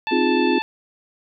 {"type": "harmonic tone", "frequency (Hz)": 880, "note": "A5", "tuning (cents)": 0, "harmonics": [1, 2, 3, 4, 5], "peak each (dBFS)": [-25, -31, -27, -33, -37], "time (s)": [0.07, 0.62], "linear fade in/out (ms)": 0}
{"type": "chord", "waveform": "sine", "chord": "F minor seventh", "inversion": "second", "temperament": "equal", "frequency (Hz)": [261.6, 311.1, 349.2, 415.3], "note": ["C4", "Eb4", "F4", "Ab4"], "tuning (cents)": [0, 0, 0, 0], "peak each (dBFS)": [-21, -24, -20, -24], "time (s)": [0.11, 0.59], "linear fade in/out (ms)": 10}
{"effects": []}